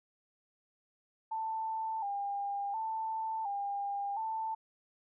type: tone with vibrato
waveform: sine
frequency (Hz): 844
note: G#5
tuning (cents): +28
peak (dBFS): -33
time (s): 1.31-4.55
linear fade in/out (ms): 10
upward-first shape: square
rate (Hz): 0.7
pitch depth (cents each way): 86
effects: none